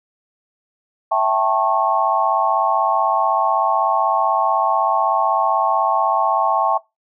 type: chord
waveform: sine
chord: A dominant seventh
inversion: second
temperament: equal with one note detuned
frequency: 659.3 / 784 / 880 / 1092.8 Hz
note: E5 / G5 / A5 / C#6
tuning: 0 / 0 / 0 / -25 cents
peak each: -20 dBFS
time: 1.11-6.78 s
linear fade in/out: 10 ms
effects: noise-tail reverb RT60 0.2 s tail -20 dB re dry